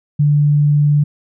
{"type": "tone", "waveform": "sine", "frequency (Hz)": 146.83, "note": "D3", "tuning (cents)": 0, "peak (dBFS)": -9, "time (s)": [0.19, 1.04], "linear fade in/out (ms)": 10, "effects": []}